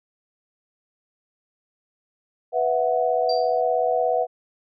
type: chord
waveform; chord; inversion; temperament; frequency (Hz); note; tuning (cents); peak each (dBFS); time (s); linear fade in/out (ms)
sine; B suspended fourth; none; equal with one note detuned; 493.9 / 659.3 / 736.2; B4 / E5 / F#5; 0 / 0 / -9; -23; 2.52-4.27; 50
type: tone with exponential decay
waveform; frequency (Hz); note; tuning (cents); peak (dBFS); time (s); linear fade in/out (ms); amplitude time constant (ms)
sine; 4699; D8; 0; -25; 3.29-3.61; 5; 69
effects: none